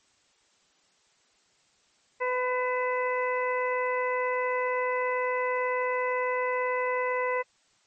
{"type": "harmonic tone with a mistuned harmonic", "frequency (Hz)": 502, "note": "B4", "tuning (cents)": 28, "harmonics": [1, 2, 3, 4, 5], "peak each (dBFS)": [-28, -30, -40, -32, -42], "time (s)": [2.2, 7.43], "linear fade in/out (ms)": 20, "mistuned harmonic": 5, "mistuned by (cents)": 52, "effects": ["white hiss -66 dBFS RMS until 7.86 s", "MP3 32 kbps"]}